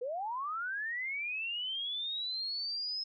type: linear sweep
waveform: sine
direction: up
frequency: 465.4 to 5170 Hz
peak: -34 dBFS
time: 0.01-3.04 s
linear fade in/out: 10 ms
effects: none